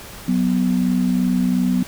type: tone pair together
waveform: sine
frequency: 184.9 / 247.7 Hz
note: F#3 / B3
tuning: -1 / +5 cents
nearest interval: perfect fourth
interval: 506 cents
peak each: -18 dBFS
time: 0.28-1.83 s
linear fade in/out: 5 ms
effects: pink hiss -37 dBFS RMS until 1.87 s